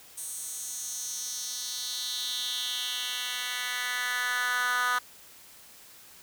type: tone with high-pass filter sweep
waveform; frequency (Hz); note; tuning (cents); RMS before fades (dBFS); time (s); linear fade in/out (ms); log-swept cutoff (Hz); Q
10% pulse; 247.6; B3; +5; -32; 0.17-4.99; 10; 8700 to 1300; 2.9
effects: white hiss -52 dBFS RMS until 6.22 s